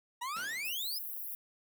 40% pulse exponential sweep, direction up, 930 to 5274 Hz, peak -35 dBFS, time 0.21-0.99 s, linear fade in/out 10 ms
pink noise with exponential decay, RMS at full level -45 dBFS, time 0.36-1.1 s, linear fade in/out 5 ms, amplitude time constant 160 ms
white high-pass noise, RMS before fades -41 dBFS, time 0.65-1.35 s, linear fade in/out 0 ms, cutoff 11000 Hz, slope 96 dB/octave
effects high-pass 200 Hz 12 dB/octave

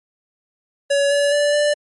square tone with pitch steps, 564 / 572 / 583 / 589 Hz, C#5 / D5 / D5 / D5, +30 / -46 / -13 / +5 cents, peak -15 dBFS, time 0.9-1.74 s, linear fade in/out 10 ms, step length 210 ms, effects MP3 48 kbps

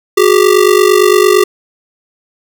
square ring-modulated tone, 392 Hz, G4, in tune, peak -3 dBFS, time 0.17-1.44 s, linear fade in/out 5 ms, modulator 24.4 Hz, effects none

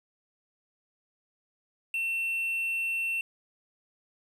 triangle tone with quantisation, 2700 Hz, E7, 41 cents sharp, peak -26 dBFS, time 1.94-3.21 s, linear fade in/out 2 ms, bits 9, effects none

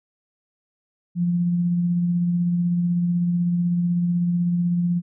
sine tone with tremolo, 174.4 Hz, F3, 2 cents flat, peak -17 dBFS, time 1.15-5.02 s, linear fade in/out 50 ms, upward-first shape sine, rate 16 Hz, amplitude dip 25%, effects none

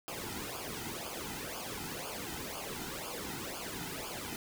pink noise with flanger, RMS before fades -41 dBFS, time 0.08-4.36 s, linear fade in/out 0 ms, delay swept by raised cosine 0.51 to 1.81 ms, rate 2 Hz, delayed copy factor -0.8, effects none

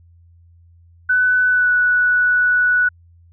sine tone with pitch glide, 1498 to 1476.5 Hz, F#6 to F#6, +21 to -4 cents, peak -12 dBFS, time 1.09-2.89 s, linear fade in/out 10 ms, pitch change -25 cents, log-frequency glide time 1.49-1.7 s, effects added 85 Hz sine -46 dBFS peak until 3.32 s

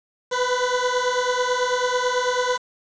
20% pulse beating tone pair, 493.9 / 503 Hz, B4 / B4, 0 / +32 cents, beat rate 9.1 Hz, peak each -18 / -18 dBFS, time 0.31-2.58 s, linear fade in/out 20 ms, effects resampled to 16000 Hz + 7-bit

